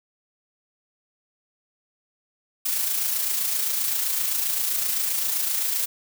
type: noise with amplitude modulation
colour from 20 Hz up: blue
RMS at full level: -23 dBFS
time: 2.65-5.86 s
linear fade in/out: 10 ms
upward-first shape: sine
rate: 27.7 Hz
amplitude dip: 40%
effects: none